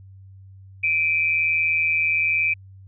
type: tone pair together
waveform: sine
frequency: 2349 / 2510 Hz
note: D7 / D#7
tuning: 0 / +15 cents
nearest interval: minor second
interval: 115 cents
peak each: -20 / -22 dBFS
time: 0.83-2.54 s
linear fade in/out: 10 ms
effects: added 96 Hz sine -42 dBFS peak until 2.87 s